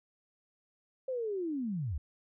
sine linear sweep, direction down, 533 to 61.74 Hz, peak -32 dBFS, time 1.08-1.98 s, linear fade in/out 5 ms, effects none

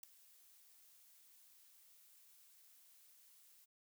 blue noise with ADSR envelope, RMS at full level -44 dBFS, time 0.03-3.66 s, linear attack 5 ms, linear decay 3 ms, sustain -22 dB, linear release 24 ms, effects none

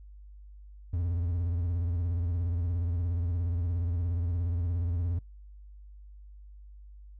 triangle tone with vibrato, 86.2 Hz, F2, 22 cents flat, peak -25 dBFS, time 0.93-5.19 s, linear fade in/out 5 ms, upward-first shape sine, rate 17 Hz, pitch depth 87 cents each way, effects noise-tail reverb RT60 0.2 s tail -26 dB re dry + added 50 Hz sine -46 dBFS peak until 7.19 s

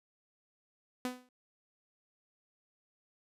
sawtooth tone with exponential decay, 250.9 Hz, B3, 28 cents sharp, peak -27 dBFS, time 1.05-1.29 s, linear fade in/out 1 ms, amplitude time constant 52 ms, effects resampled to 32000 Hz

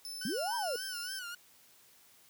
sawtooth tone, 5274 Hz, E8, in tune, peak -38 dBFS, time 0.05-1.19 s, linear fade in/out 0 ms
sawtooth tone with vibrato, 1480 Hz, F#6, in tune, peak -37 dBFS, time 0.21-1.35 s, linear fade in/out 5 ms, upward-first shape sine, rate 3.5 Hz, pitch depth 110 cents each way
sine linear two-way sweep, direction up then down, 174.61 to 987.8 to 448.2 Hz, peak -33 dBFS, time 0.25-0.76 s, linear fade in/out 2 ms, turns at 0.55 s
effects white hiss -62 dBFS RMS until 2.29 s + high-pass 60 Hz 12 dB/octave

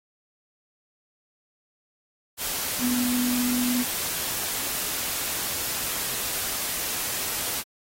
sine tone in noise, 246.9 Hz, B3, in tune, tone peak -23 dBFS, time 2.79-3.85 s, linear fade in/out 50 ms, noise white, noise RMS -29 dBFS, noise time 2.37-7.64 s, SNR +3 dB, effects AAC 48 kbps

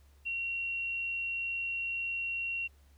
sine tone, 2741 Hz, F7, 33 cents flat, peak -32 dBFS, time 0.25-2.68 s, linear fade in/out 20 ms, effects added 70 Hz sine -58 dBFS peak until 2.97 s + pink hiss -69 dBFS RMS until 2.97 s

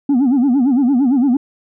sine tone with vibrato, 261.6 Hz, C4, in tune, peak -8 dBFS, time 0.09-1.37 s, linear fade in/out 5 ms, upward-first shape sine, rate 8.8 Hz, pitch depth 180 cents each way, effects tanh soft clip ceiling -9 dBFS

